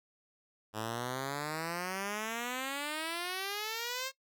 5% pulse exponential sweep, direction up, 106 to 540 Hz, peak -24 dBFS, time 0.73-4.12 s, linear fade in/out 50 ms, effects noise-tail reverb RT60 0.1 s tail -19 dB re dry

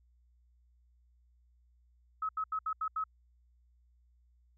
sine tone bursts at uneven times, 1284 Hz, E6, 46 cents flat, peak -31 dBFS, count 6, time 2.22-2.29 / 2.37-2.44 / 2.52-2.59 / 2.66-2.73 / 2.81-2.88 / 2.96-3.04 s, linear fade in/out 5 ms, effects added 60 Hz sine -64 dBFS peak until 4.57 s

